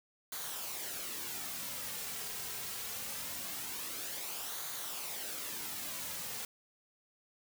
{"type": "noise with flanger", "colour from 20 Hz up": "white", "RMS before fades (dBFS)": -41, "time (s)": [0.32, 6.45], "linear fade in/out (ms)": 2, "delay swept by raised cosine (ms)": [0.37, 3.47], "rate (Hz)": 0.23, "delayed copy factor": -0.5, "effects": []}